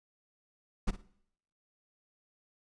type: noise with echo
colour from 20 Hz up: brown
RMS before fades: -27 dBFS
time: 0.87-0.91 s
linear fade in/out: 10 ms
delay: 56 ms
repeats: 2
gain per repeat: -14 dB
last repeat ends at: 1.022 s
effects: noise-tail reverb RT60 0.7 s tail -20 dB re dry + resampled to 22050 Hz